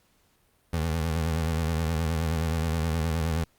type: tone with vibrato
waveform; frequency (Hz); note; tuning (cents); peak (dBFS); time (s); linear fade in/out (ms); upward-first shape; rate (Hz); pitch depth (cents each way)
25% pulse; 80.9; E2; -32; -21; 0.73-3.44; 5; sine; 9.5; 74
effects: pink hiss -66 dBFS RMS until 3.58 s + Opus 48 kbps